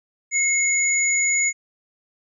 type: tone pair together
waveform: sine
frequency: 2160 / 6858 Hz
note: C#7 / A8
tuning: -45 / -45 cents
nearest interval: octave + minor sixth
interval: 2000 cents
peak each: -20 dBFS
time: 0.31-1.53 s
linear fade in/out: 50 ms
effects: none